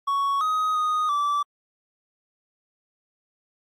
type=tone with pitch steps; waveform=triangle; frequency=1114 / 1257 / 1241 / 1161 Hz; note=C#6 / D#6 / D#6 / D6; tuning=+8 / +17 / -5 / -20 cents; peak=-19 dBFS; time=0.07-1.43 s; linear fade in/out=10 ms; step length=340 ms; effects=AAC 64 kbps